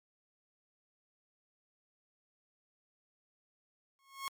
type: tone with exponential growth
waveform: sawtooth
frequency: 1090 Hz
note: C#6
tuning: 29 cents flat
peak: -30 dBFS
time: 3.99-4.28 s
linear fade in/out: 0 ms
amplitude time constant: 62 ms
effects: MP3 96 kbps